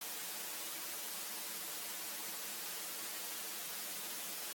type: noise with comb filter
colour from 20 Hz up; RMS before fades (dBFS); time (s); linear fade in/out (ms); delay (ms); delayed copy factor
white; -43; 0.01-4.53; 5; 7.7; -0.95
effects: high-pass 200 Hz 12 dB/octave + AAC 64 kbps